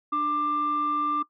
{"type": "tone pair together", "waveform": "sine", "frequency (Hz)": [296.4, 1185.6], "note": ["D4", "D6"], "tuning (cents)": [16, 16], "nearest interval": "2 octaves", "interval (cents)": 2400, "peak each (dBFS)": [-30, -22], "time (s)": [0.12, 1.23], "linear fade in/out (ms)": 10, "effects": ["noise-tail reverb RT60 0.1 s tail -19 dB re dry", "tanh soft clip ceiling -19 dBFS"]}